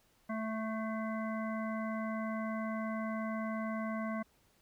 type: harmonic tone with a mistuned harmonic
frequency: 220 Hz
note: A3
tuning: in tune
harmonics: 1 / 3 / 5 / 7 / 9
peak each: -36 / -41 / -43 / -48 / -48 dBFS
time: 0.29-4.23 s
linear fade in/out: 10 ms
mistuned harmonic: 9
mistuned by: +42 cents
effects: pink hiss -70 dBFS RMS until 4.61 s